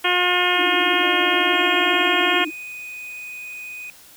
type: harmonic tone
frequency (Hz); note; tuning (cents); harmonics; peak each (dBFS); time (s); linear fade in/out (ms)
358; F4; +43; 1 / 2 / 3 / 4 / 5 / 6 / 7 / 8 / 9; -25 / -25 / -25 / -25 / -25 / -25 / -25 / -25 / -25; 0.04-2.45; 10
type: tone with vibrato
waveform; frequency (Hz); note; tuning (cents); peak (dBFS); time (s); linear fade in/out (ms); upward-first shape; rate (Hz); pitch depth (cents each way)
sine; 320.5; E4; -49; -26; 0.56-2.51; 20; triangle; 15; 170
type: tone with pitch glide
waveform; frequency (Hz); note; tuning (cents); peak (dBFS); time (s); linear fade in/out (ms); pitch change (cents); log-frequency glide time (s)
triangle; 622.3 to 670.8; D#5 to E5; 0 to +30; -32; 1.02-2.33; 20; +130; 1.2-2.05
type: tone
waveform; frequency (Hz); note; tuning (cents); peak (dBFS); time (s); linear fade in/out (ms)
triangle; 2489; D#7; 0; -30; 1.54-3.9; 0
effects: white hiss -47 dBFS RMS until 4.16 s